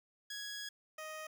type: tone pair in turn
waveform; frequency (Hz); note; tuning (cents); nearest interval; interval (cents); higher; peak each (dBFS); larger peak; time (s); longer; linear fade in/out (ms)
15% pulse; 1666 / 624; G#6 / D#5; +5 / +5; octave + perfect fourth; 1700; first; -35 / -37; first; 0.3-0.69 / 0.98-1.27; first; 5
effects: none